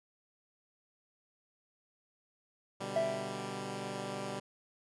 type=chord; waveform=10% pulse; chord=G major; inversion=first; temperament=equal; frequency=123.47 / 146.83 / 196 Hz; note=B2 / D3 / G3; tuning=0 / 0 / 0 cents; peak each=-35 / -37 / -32 dBFS; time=2.8-4.4 s; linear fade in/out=10 ms
type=tone with exponential decay; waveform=triangle; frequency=659.3 Hz; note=E5; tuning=in tune; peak=-24 dBFS; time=2.96-3.65 s; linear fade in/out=2 ms; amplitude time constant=150 ms
effects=resampled to 24000 Hz